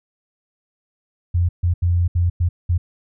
sine tone bursts at uneven times, 87.31 Hz, F2, in tune, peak -14 dBFS, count 6, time 1.34-1.49 / 1.63-1.74 / 1.82-2.08 / 2.15-2.3 / 2.4-2.49 / 2.69-2.78 s, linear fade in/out 10 ms, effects none

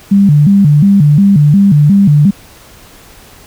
sine tone with vibrato, 171.2 Hz, F3, 34 cents flat, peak -3 dBFS, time 0.11-2.31 s, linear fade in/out 10 ms, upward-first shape square, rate 2.8 Hz, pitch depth 260 cents each way, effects pink hiss -38 dBFS RMS until 3.46 s

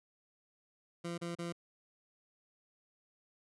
20% pulse tone bursts, 171.1 Hz, F3, 35 cents flat, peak -33 dBFS, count 3, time 1.04-1.526 s, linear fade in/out 10 ms, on 140 ms, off 33 ms, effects resampled to 24000 Hz

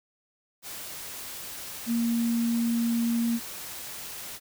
sine tone in noise, 233.1 Hz, A#3, in tune, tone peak -23 dBFS, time 1.86-3.4 s, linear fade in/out 50 ms, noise white, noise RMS -39 dBFS, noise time 0.62-4.4 s, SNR +13 dB, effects none

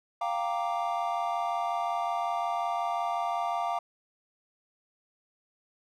triangle chord, G minor seventh, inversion third, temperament equal, 698.5 / 784 / 932.3 / 1174.7 Hz, F5 / G5 / Bb5 / D6, 0 / 0 / 0 / 0 cents, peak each -29 / -33 / -33 / -33 dBFS, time 0.21-3.79 s, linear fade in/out 5 ms, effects none

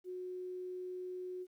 sine tone, 365.3 Hz, F#4, 22 cents flat, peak -40 dBFS, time 0.04-1.47 s, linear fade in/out 50 ms, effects 12-bit

